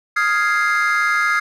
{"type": "chord", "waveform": "triangle", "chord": "F minor seventh", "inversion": "third", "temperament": "equal", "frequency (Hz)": [1244.5, 1396.9, 1661.2, 2093], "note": ["Eb6", "F6", "Ab6", "C7"], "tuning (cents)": [0, 0, 0, 0], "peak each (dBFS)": -18, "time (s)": [0.16, 1.4], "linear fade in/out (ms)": 10, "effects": ["tanh soft clip ceiling -8 dBFS"]}